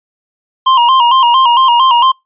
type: tone with vibrato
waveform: square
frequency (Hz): 999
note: B5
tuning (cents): +20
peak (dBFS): -6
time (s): 0.66-2.12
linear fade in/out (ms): 10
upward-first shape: square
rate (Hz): 4.4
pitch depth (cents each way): 87
effects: noise-tail reverb RT60 0.2 s tail -26 dB re dry + resampled to 8000 Hz